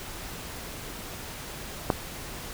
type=click; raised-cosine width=1 ms; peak=-7 dBFS; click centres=1.902 s; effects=pink hiss -39 dBFS RMS until 2.53 s